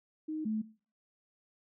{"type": "tone pair in turn", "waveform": "sine", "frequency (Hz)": [311.1, 217], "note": ["D#4", "A3"], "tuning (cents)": [0, -24], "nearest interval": "tritone", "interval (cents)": 624, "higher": "first", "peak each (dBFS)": [-34, -30], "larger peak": "second", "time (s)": [[0.28, 0.45], [0.45, 0.62]], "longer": "neither", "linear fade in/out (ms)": 10, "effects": ["noise-tail reverb RT60 0.4 s tail -19 dB re dry"]}